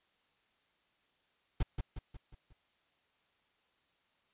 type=noise with echo; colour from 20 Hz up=brown; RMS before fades=-29 dBFS; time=1.6-1.63 s; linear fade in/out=5 ms; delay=180 ms; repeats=5; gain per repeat=-6 dB; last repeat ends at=2.53 s; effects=white hiss -74 dBFS RMS until 4.33 s + resampled to 8000 Hz